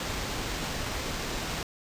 pink noise with sample-and-hold, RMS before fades -33 dBFS, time 0-1.63 s, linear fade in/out 2 ms, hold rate 11025 Hz, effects resampled to 32000 Hz

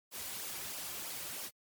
white noise with flanger, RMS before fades -42 dBFS, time 0.11-1.51 s, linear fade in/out 50 ms, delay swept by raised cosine 0.48 to 4.48 ms, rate 3.1 Hz, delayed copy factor -0.6, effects MP3 96 kbps

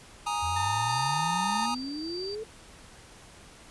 square chord, Ab suspended second, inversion none, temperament equal, 830.6 / 932.3 / 1244.5 Hz, Ab5 / Bb5 / Eb6, 0 / 0 / 0 cents, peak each -33 dBFS, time 0.26-1.75 s, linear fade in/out 10 ms
sine exponential sweep, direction up, 80.1 to 449.1 Hz, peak -33 dBFS, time 0.42-2.44 s, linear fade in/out 10 ms
35% pulse tone, 902 Hz, A5, 43 cents sharp, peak -29 dBFS, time 0.56-1.66 s, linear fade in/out 5 ms
sine tone with tremolo, 4662 Hz, D8, 14 cents flat, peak -36 dBFS, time 0.89-2.35 s, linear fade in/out 2 ms, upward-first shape sine, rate 1.7 Hz, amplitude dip 40%
effects pink hiss -51 dBFS RMS until 3.7 s + resampled to 24000 Hz

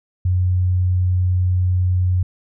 sine tone, 91 Hz, F#2, 28 cents flat, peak -14 dBFS, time 0.25-2.23 s, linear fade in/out 5 ms, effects none

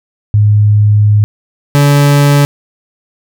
sine / 40% pulse tone pair in turn, 104.7 / 143.44 Hz, G#2 / D3, +15 / -40 cents, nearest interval perfect fourth, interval 545 cents, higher second, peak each -4 dBFS, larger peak neither, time 0.34-1.24 / 1.75-2.45 s, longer first, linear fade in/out 0 ms, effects none

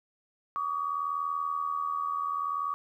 sine tone pair together, 1137.4 / 1218 Hz, C#6 / D#6, +44 / -37 cents, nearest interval minor second, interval 119 cents, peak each -30 / -34 dBFS, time 0.56-2.74 s, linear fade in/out 0 ms, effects 11-bit

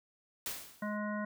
white noise with exponential decay, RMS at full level -36 dBFS, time 0.46-0.97 s, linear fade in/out 1 ms, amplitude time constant 110 ms
harmonic tone, 209.4 Hz, G#3, 15 cents sharp, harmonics 1 / 3 / 5 / 7 / 9, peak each -36 / -41 / -43 / -44 / -46 dBFS, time 0.82-1.25 s, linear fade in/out 5 ms
effects none

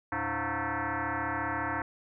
sine tone with frequency modulation, 323.2 Hz, E4, 34 cents flat, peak -29 dBFS, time 0.12-1.82 s, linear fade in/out 2 ms, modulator 204 Hz, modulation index 7.7, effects none

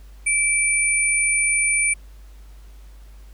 sine tone pair together, 2323 / 9343 Hz, D7 / D9, -20 / -10 cents, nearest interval 2 octaves, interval 2410 cents, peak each -19 / -20 dBFS, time 0.26-1.94 s, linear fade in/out 10 ms, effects added 50 Hz sine -40 dBFS peak until 3.33 s + pink hiss -56 dBFS RMS until 3.33 s

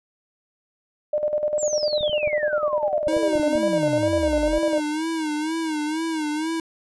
sine tone with tremolo, 600 Hz, D5, 37 cents sharp, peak -18 dBFS, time 1.13-4.8 s, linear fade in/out 5 ms, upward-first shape square, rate 10 Hz, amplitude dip 60%
sine exponential sweep, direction down, 7770 to 40.16 Hz, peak -27 dBFS, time 1.58-4.59 s, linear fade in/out 10 ms
clicks, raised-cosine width 5 ms, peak -26 dBFS, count 8, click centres 2.009 / 2.095 / 2.275 / 3.072 / 3.167 / 3.355 / 3.398 / 3.555 s
square tone with vibrato, 313.4 Hz, D#4, 13 cents sharp, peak -24 dBFS, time 3.08-6.6 s, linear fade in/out 2 ms, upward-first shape sine, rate 2.1 Hz, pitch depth 83 cents each way
effects resampled to 24000 Hz

